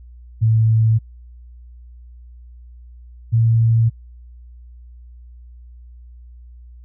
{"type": "tone pair in turn", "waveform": "sine", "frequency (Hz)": [111.5, 114.04], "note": ["A2", "A#2"], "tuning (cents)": [23, -38], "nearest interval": "unison", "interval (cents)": 39, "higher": "second", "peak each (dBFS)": -11, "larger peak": "neither", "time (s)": [[0.41, 0.99], [3.32, 3.9]], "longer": "neither", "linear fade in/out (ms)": 20, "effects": ["added 60 Hz sine -38 dBFS peak until 6.84 s"]}